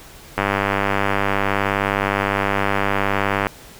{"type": "click train", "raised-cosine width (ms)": 0.5, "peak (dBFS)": -3, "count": 308, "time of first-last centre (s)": [0.38, 3.469], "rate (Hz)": 99.4, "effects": ["pink hiss -42 dBFS RMS until 3.79 s"]}